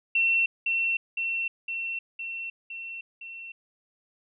sine tone with echo, 2708 Hz, E7, 46 cents sharp, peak -20 dBFS, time 0.15-0.46 s, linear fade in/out 5 ms, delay 510 ms, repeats 6, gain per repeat -3 dB, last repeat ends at 3.52 s, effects none

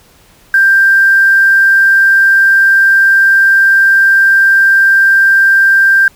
sine tone with quantisation, 1580 Hz, G6, 13 cents sharp, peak -4 dBFS, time 0.54-6.08 s, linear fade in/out 2 ms, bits 5, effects pink hiss -45 dBFS RMS until 6.15 s

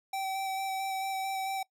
square tone with vibrato, 771 Hz, G5, 29 cents flat, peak -32 dBFS, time 0.13-1.63 s, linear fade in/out 5 ms, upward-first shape square, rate 4.5 Hz, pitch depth 11 cents each way, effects noise-tail reverb RT60 0.1 s tail -22 dB re dry

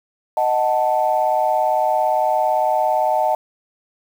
sine chord, D# diminished, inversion none, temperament equal, 622.3 / 740 / 880 Hz, D#5 / F#5 / A5, 0 / 0 / 0 cents, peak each -19 dBFS, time 0.37-3.35 s, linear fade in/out 2 ms, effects tanh soft clip ceiling -5 dBFS + 7-bit

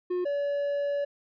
triangle tone pair in turn, 359.6 / 570.8 Hz, F#4 / D5, -49 / -49 cents, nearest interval minor sixth, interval 800 cents, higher second, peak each -24 dBFS, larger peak neither, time 0.1-0.25 / 0.25-1.05 s, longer second, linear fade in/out 10 ms, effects resampled to 11025 Hz

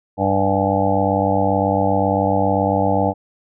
harmonic tone with a mistuned harmonic, 98 Hz, G2, in tune, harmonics 1 / 2 / 3 / 5 / 6 / 7 / 8 / 9, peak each -23 / -23 / -23 / -23 / -23 / -23 / -23 / -23 dBFS, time 0.17-3.14 s, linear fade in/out 50 ms, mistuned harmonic 9, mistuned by -61 cents, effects none

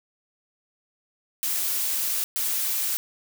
blue noise bursts at uneven times, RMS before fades -26 dBFS, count 2, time 1.43-2.24 / 2.36-2.97 s, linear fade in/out 0 ms, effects none

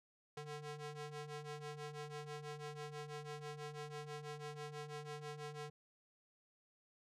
sawtooth ring-modulated tone, 297.9 Hz, D4, 25 cents sharp, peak -39 dBFS, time 0.37-5.7 s, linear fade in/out 5 ms, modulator 152 Hz, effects low-pass 8000 Hz 12 dB/octave

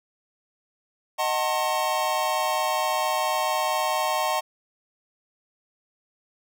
square chord, D# diminished seventh, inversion none, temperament just, 622.3 / 746.7 / 896 / 1075.3 Hz, D#5 / F#5 / A5 / C6, 0 / +16 / +31 / +47 cents, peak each -29 dBFS, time 1.18-4.41 s, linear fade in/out 20 ms, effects none

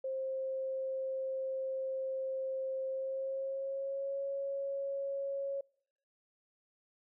sine tone with pitch glide, 529 to 552.4 Hz, C5 to C#5, +19 to -6 cents, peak -34 dBFS, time 0.04-5.61 s, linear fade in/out 5 ms, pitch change +75 cents, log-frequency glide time 2.88-4.2 s, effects noise-tail reverb RT60 0.7 s tail -26 dB re dry

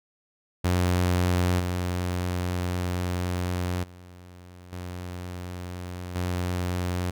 sawtooth tone with level steps, 89.6 Hz, F2, 45 cents sharp, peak -17 / -22 / -41 / -30 / -22 dBFS, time 0.64-7.11 s, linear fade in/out 10 ms, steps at 1.59 / 3.83 / 4.72 / 6.15 s, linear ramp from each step 10 ms, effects none

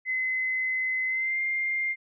sine tone with pitch glide, 2041 to 2108 Hz, C7 to C7, -44 to +12 cents, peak -25 dBFS, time 0.05-1.96 s, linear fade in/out 50 ms, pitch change +56 cents, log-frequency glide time 1.07-1.39 s, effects none

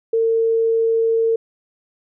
sine tone, 453.4 Hz, A#4, 48 cents flat, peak -14 dBFS, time 0.13-1.36 s, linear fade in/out 5 ms, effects none

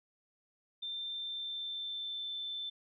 sine tone with pitch glide, 3578 to 3537 Hz, A7 to A7, +28 to +8 cents, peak -37 dBFS, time 0.82-2.7 s, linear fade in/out 10 ms, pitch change -20 cents, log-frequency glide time 1.06-2.3 s, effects none

